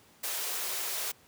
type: high-pass noise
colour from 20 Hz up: white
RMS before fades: -34 dBFS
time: 0.23-1.12 s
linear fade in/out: 10 ms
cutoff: 340 Hz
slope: 96 dB/octave
effects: pink hiss -60 dBFS RMS until 1.27 s + high-pass 100 Hz 12 dB/octave